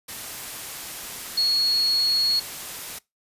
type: tone in noise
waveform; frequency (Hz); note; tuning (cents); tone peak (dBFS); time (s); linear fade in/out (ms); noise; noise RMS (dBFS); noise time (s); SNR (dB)
sine; 4331; C#8; -41; -18; 1.37-2.4; 10; white; -35; 0.08-2.99; +14
effects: noise-tail reverb RT60 0.2 s tail -22 dB re dry + resampled to 32000 Hz